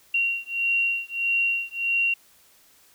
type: beating tone pair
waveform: sine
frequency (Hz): 2752 / 2753.6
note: F7 / F7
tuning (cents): -26 / -25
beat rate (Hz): 1.6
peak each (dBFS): -25 / -25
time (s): 0.14-2.14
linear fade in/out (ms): 5
effects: white hiss -57 dBFS RMS until 2.94 s